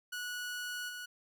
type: tone with level steps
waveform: sawtooth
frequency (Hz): 1467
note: F#6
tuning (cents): -15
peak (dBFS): -34 / -38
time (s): 0.12-1.06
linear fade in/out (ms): 10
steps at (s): 0.88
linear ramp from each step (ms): 20
effects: none